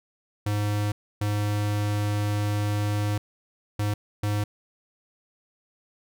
square tone bursts at uneven times, 103.83 Hz, G#2, in tune, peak -24 dBFS, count 4, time 0.46-0.92 / 1.21-3.18 / 3.79-3.94 / 4.23-4.44 s, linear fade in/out 5 ms, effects none

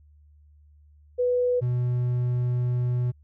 sine / triangle tone pair in turn, 493.9 / 123.23 Hz, B4 / B2, 0 / -3 cents, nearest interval 2 octaves, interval 2403 cents, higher first, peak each -20 / -20 dBFS, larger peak neither, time 1.18-1.61 / 1.61-3.12 s, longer second, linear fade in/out 20 ms, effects added 74 Hz sine -52 dBFS peak until 3.23 s

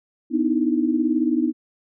sine tone cluster, 249.1 / 303.4 / 321.8 Hz, B3 / D#4 / E4, +15 / -44 / -42 cents, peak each -22 dBFS, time 0.3-1.53 s, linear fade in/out 50 ms, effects none

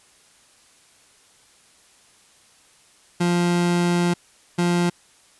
30% pulse tone bursts at uneven times, 174.6 Hz, F3, in tune, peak -15 dBFS, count 2, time 3.2-4.14 / 4.58-4.9 s, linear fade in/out 10 ms, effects white hiss -55 dBFS RMS until 5.39 s + resampled to 24000 Hz

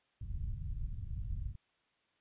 pink low-pass noise, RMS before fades -39 dBFS, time 0.21-1.56 s, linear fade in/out 5 ms, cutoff 120 Hz, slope 24 dB/octave, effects white hiss -75 dBFS RMS until 2.2 s + resampled to 8000 Hz

